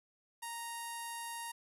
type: tone with low-pass filter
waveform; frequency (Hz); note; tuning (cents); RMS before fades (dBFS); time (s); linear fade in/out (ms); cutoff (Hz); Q
sawtooth; 932.3; A#5; 0; -43; 0.42-1.52; 10; 11000; 5.2
effects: 12-bit